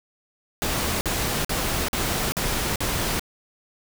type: noise bursts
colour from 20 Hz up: pink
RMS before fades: -25 dBFS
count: 6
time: 0.62-3.195 s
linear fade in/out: 0 ms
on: 390 ms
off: 47 ms
effects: none